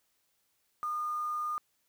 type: tone with quantisation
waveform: sine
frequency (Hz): 1218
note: D#6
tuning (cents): -37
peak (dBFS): -31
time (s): 0.83-1.58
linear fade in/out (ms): 0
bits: 9
effects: white hiss -75 dBFS RMS until 1.88 s